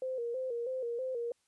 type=tone with vibrato; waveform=sine; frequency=493.9 Hz; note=B4; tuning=in tune; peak=-33 dBFS; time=0.02-1.32 s; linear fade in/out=2 ms; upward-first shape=square; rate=3.1 Hz; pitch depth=82 cents each way; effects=white hiss -75 dBFS RMS until 1.47 s + resampled to 24000 Hz